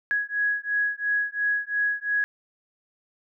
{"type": "beating tone pair", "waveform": "sine", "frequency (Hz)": [1666, 1668.9], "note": ["G#6", "G#6"], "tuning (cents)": [5, 8], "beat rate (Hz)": 2.9, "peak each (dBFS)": -26, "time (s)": [0.11, 2.24], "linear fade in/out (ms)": 0, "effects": []}